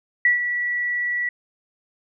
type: tone with ADSR envelope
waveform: sine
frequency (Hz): 1947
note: B6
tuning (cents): -25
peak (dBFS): -12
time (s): 0.25-1.29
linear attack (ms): 3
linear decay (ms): 130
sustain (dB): -9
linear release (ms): 3
effects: none